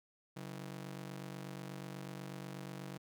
sawtooth ring-modulated tone, 160 Hz, D#3, 49 cents sharp, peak -37 dBFS, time 0.36-2.98 s, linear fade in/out 10 ms, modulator 24.1 Hz, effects none

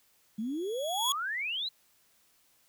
sine exponential sweep, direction up, 205.3 to 4142 Hz, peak -31 dBFS, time 0.38-1.69 s, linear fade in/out 10 ms
sawtooth tone with exponential growth, 3353 Hz, G#7, 16 cents sharp, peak -22 dBFS, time 0.38-1.12 s, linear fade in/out 1 ms, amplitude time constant 160 ms
effects white hiss -67 dBFS RMS until 2.68 s

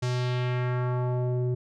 square tone with low-pass filter sweep, 124.5 Hz, B2, 14 cents sharp, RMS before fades -27 dBFS, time 0.02-1.55 s, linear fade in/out 10 ms, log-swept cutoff 6600 to 350 Hz, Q 1.5, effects none

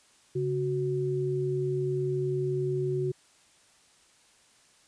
sine tone pair together, 138.59 / 370 Hz, C#3 / F#4, 0 / 0 cents, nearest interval octave + perfect fourth, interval 1700 cents, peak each -30 / -28 dBFS, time 0.35-3.12 s, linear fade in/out 10 ms, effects white hiss -61 dBFS RMS until 4.87 s + resampled to 22050 Hz

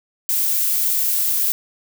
violet noise, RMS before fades -19 dBFS, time 0.29-1.52 s, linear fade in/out 0 ms, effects none

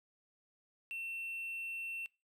triangle tone, 2700 Hz, E7, 41 cents sharp, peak -38 dBFS, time 0.91-2.06 s, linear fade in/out 0 ms, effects noise-tail reverb RT60 0.3 s tail -23 dB re dry

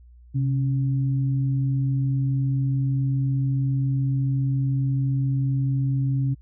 sine tone pair together, 132.85 / 277.3 Hz, C3 / C#4, +27 / +1 cents, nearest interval octave + minor second, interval 1274 cents, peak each -20 / -31 dBFS, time 0.34-6.35 s, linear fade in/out 20 ms, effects added 60 Hz sine -46 dBFS peak until 6.41 s

